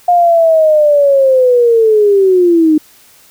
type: linear sweep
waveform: sine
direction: down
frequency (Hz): 713 to 302.5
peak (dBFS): -5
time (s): 0.08-2.78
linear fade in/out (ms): 5
effects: white hiss -44 dBFS RMS until 3.3 s